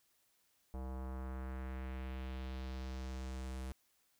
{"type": "tone with low-pass filter sweep", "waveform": "square", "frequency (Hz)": 64.9, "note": "C2", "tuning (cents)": -13, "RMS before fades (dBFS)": -43, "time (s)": [0.74, 3.72], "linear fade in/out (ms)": 0, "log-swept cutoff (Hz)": [830, 11000], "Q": 1.5, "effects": ["white hiss -75 dBFS RMS until 4.19 s"]}